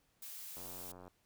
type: noise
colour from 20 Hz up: blue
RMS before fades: -48 dBFS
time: 0.22-0.92 s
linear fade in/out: 5 ms
type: click train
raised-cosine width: 1 ms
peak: -39 dBFS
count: 47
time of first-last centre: 0.57-1.079 s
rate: 90.3 Hz
effects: pink hiss -75 dBFS RMS until 1.25 s